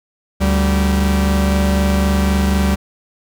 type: tone pair together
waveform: 45% pulse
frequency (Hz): 72.6 / 193.82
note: D2 / G3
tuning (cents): -19 / -19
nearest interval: octave + perfect fourth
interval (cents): 1700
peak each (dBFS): -15 / -16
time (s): 0.4-2.76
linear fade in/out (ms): 20
effects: none